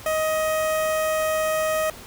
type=tone with notch filter; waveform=sawtooth; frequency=628 Hz; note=D#5; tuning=16 cents sharp; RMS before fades=-23 dBFS; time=0.06-1.9 s; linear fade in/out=2 ms; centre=4200 Hz; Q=1.2; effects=pink hiss -42 dBFS RMS until 2.06 s